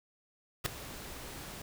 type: noise with ADSR envelope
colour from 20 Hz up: pink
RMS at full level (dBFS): -28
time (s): 0.64-1.62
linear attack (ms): 21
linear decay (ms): 3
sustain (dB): -17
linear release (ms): 5
effects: none